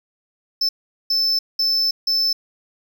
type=tone bursts at uneven times; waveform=triangle; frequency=5274 Hz; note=E8; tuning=in tune; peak=-15 dBFS; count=4; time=0.61-0.69 / 1.1-1.39 / 1.59-1.91 / 2.07-2.33 s; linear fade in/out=5 ms; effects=8-bit